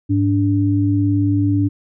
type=tone pair together; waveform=sine; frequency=102.74 / 290 Hz; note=G#2 / D4; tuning=-18 / -22 cents; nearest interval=octave + tritone; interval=1796 cents; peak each=-16 dBFS; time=0.09-1.69 s; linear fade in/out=20 ms; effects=none